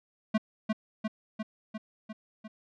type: tone with echo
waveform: square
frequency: 217 Hz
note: A3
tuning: 24 cents flat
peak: -23 dBFS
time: 0.34-0.38 s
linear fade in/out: 10 ms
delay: 350 ms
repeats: 6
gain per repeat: -3 dB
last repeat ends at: 2.48 s
effects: low-pass 3000 Hz 12 dB/octave